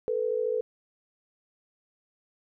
sine tone pair together, 440 / 493.9 Hz, A4 / B4, 0 / 0 cents, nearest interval major second, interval 200 cents, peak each -28 dBFS, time 0.08-0.61 s, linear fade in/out 0 ms, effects none

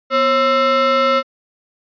square ring-modulated tone, 393.5 Hz, G4, 7 cents sharp, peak -10 dBFS, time 0.1-1.23 s, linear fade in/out 50 ms, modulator 934 Hz, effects resampled to 11025 Hz

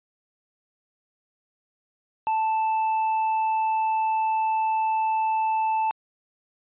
triangle tone with tanh clipping, 880 Hz, A5, in tune, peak -22 dBFS, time 2.27-5.91 s, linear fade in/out 0 ms, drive 9 dB, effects resampled to 8000 Hz

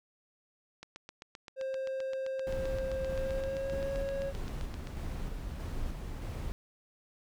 click train, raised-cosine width 0.2 ms, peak -28 dBFS, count 32, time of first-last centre 0.83-4.872 s, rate 7.67 Hz
triangle tone with pitch glide, 530 to 549.3 Hz, C5 to C#5, +22 to -16 cents, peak -31 dBFS, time 1.56-4.33 s, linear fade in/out 50 ms, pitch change +62 cents, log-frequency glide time 3.16-3.91 s
brown noise with tremolo, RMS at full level -37 dBFS, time 2.47-6.52 s, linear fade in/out 0 ms, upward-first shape square, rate 1.6 Hz, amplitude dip 25%
effects none

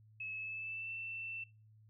sine tone with pitch glide, 2589 to 2676 Hz, E7 to E7, -32 to +25 cents, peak -40 dBFS, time 0.2-1.44 s, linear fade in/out 5 ms, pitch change +57 cents, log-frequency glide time 0.37-0.92 s, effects noise-tail reverb RT60 0.3 s tail -24 dB re dry + added 108 Hz sine -60 dBFS peak until 1.89 s

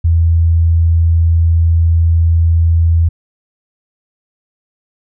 sine tone, 83 Hz, E2, 12 cents sharp, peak -7 dBFS, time 0.04-3.09 s, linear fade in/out 10 ms, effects none

